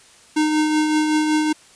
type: tone with tremolo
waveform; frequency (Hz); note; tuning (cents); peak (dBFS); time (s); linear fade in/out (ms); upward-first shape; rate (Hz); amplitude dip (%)
square; 307.1; D#4; -23; -15; 0.36-1.53; 10; triangle; 5.3; 40
effects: white hiss -49 dBFS RMS until 1.75 s + resampled to 22050 Hz